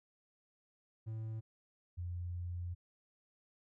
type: tone pair in turn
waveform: triangle / sine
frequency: 110.7 / 87.86 Hz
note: A2 / F2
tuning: +11 / +11 cents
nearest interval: major third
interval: 400 cents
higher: first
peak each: -37 / -38 dBFS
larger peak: first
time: 1.06-1.41 / 1.97-2.75 s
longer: second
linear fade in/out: 20 ms
effects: none